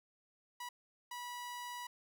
sawtooth tone bursts at uneven times, 975 Hz, B5, 23 cents flat, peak -39 dBFS, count 2, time 0.6-0.69 / 1.11-1.87 s, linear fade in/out 5 ms, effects none

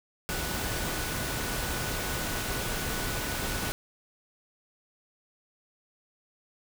sine tone in noise, 1480 Hz, F#6, in tune, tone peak -41 dBFS, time 0.29-3.72 s, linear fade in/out 0 ms, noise pink, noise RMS -32 dBFS, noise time 0.29-3.72 s, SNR -12 dB, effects none

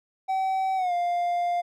triangle tone with pitch glide, 764 to 700.6 Hz, G5 to F5, -45 to +5 cents, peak -21 dBFS, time 0.28-1.62 s, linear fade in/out 20 ms, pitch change -150 cents, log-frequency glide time 0.76-0.93 s, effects none

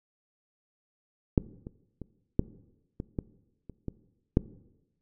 clicks, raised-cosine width 3 ms, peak -7 / -26 / -26 / -9 / -21 / -17 / -29 / -20 / -7 dBFS, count 9, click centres 1.378 / 1.669 / 2.017 / 2.394 / 3.001 / 3.188 / 3.697 / 3.883 / 4.371 s, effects noise-tail reverb RT60 1.0 s tail -19 dB re dry

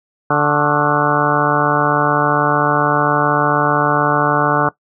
harmonic tone with a mistuned harmonic, 146.83 Hz, D3, in tune, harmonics 1 / 2 / 3 / 4 / 5 / 6 / 7 / 8 / 9 / 10, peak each -21 / -21 / -21 / -21 / -21 / -21 / -21 / -21 / -21 / -21 dBFS, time 0.3-4.69 s, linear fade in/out 5 ms, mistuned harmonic 7, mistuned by +84 cents, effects noise-tail reverb RT60 0.1 s tail -18 dB re dry

